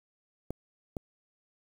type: clicks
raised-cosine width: 2 ms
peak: -21 dBFS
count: 2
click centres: 0.506 / 0.968 s
effects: 8-bit